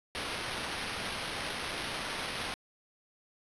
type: noise with sample-and-hold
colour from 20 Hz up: blue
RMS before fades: -37 dBFS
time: 0.15-2.54 s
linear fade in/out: 0 ms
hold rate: 7350 Hz
effects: resampled to 24000 Hz